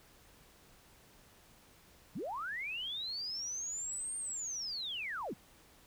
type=linear two-way sweep; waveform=sine; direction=up then down; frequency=124 to 8810 to 124 Hz; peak=-37 dBFS; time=2.15-5.34 s; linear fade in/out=10 ms; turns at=4.17 s; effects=pink hiss -62 dBFS RMS until 5.86 s